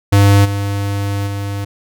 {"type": "tone with level steps", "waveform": "square", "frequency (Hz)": 100.3, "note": "G2", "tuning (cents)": 40, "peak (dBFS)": [-7, -17, -20], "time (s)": [0.12, 1.65], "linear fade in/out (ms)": 10, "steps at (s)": [0.44, 1.26], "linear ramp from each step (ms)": 20, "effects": []}